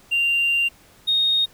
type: tone pair in turn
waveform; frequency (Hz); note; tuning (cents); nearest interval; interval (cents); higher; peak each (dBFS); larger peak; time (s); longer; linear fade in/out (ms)
triangle; 2779 / 3717; F7 / A#7; -9 / -6; perfect fourth; 503; second; -14 / -13; second; 0.11-0.69 / 1.07-1.46; first; 20
effects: tanh soft clip ceiling -14 dBFS + pink hiss -52 dBFS RMS until 1.53 s